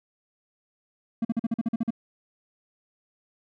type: tone bursts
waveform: triangle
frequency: 228.5 Hz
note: A#3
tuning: 34 cents flat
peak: -20 dBFS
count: 10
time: 1.22-1.906 s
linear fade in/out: 5 ms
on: 29 ms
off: 44 ms
effects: none